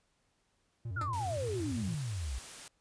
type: tone with vibrato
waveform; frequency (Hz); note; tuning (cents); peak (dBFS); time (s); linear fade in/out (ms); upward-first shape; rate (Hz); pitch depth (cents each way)
triangle; 103.1; G#2; -12; -34; 0.85-1.95; 5; square; 8.7; 210
type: exponential sweep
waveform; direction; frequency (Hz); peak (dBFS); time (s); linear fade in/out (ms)
sine; down; 1480 to 57.2; -34; 0.96-2.39; 10
type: tone with exponential decay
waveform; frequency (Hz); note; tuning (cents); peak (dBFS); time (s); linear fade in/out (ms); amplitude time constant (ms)
10% pulse; 298.8; D4; +30; -30; 1.01-1.13; 2; 24
type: noise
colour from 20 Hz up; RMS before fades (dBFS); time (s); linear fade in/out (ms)
white; -47; 1.13-2.68; 2
effects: pink hiss -75 dBFS RMS until 2.8 s + resampled to 22050 Hz